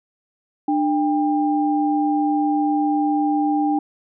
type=tone pair together; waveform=sine; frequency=298.7 / 797.4 Hz; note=D4 / G5; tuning=+29 / +29 cents; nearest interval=octave + perfect fourth; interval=1700 cents; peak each=-18 / -21 dBFS; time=0.68-3.79 s; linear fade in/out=5 ms; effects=none